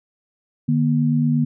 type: tone pair together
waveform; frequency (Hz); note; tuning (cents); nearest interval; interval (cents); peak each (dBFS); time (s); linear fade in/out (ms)
sine; 151 / 239.7; D3 / A#3; +48 / +48; minor sixth; 800; -18; 0.68-1.45; 10
effects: none